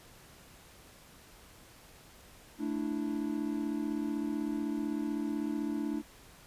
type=chord; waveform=triangle; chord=A suspended fourth; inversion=none; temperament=equal; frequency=220 / 293.7 / 329.6 Hz; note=A3 / D4 / E4; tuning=0 / 0 / 0 cents; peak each=-35 / -32 / -36 dBFS; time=2.58-6.03 s; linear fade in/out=50 ms; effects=pink hiss -56 dBFS RMS until 6.46 s + resampled to 32000 Hz